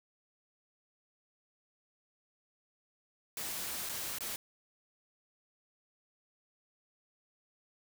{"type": "noise with dropouts", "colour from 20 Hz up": "white", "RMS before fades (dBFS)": -39, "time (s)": [3.37, 4.36], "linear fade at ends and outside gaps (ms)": 1, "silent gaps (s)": [[3.89, 3.894], [4.185, 4.207]], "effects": []}